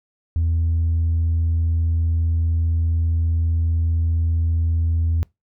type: tone with tanh clipping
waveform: triangle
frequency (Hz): 82.41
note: E2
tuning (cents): 0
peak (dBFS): -17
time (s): 0.36-5.23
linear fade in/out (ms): 0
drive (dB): 6
effects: noise-tail reverb RT60 0.2 s tail -24 dB re dry